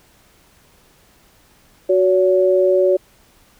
sine tone pair together, 370 / 566.6 Hz, F#4 / C#5, 0 / +38 cents, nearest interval perfect fifth, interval 738 cents, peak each -14 dBFS, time 1.89-2.97 s, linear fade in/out 10 ms, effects pink hiss -53 dBFS RMS until 3.59 s

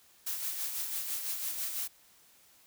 blue noise with tremolo, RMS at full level -34 dBFS, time 0.26-1.88 s, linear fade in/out 10 ms, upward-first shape sine, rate 6 Hz, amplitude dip 45%, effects white hiss -62 dBFS RMS until 2.66 s

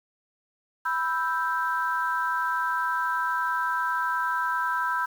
sine chord, E minor, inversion second, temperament equal, 987.8 / 1318.5 / 1568 Hz, B5 / E6 / G6, 0 / 0 / 0 cents, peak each -27 / -29 / -28 dBFS, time 0.85-5.06 s, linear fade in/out 10 ms, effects tanh soft clip ceiling -14 dBFS + 8-bit

